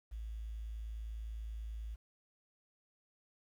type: tone with quantisation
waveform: sine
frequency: 54.8 Hz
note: A1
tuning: 6 cents flat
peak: -40 dBFS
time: 0.11-1.96 s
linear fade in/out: 20 ms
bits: 11
effects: none